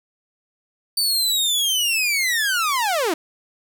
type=linear sweep; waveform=sawtooth; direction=down; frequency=4600 to 293.7 Hz; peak=-15 dBFS; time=0.97-3.14 s; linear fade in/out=5 ms; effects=none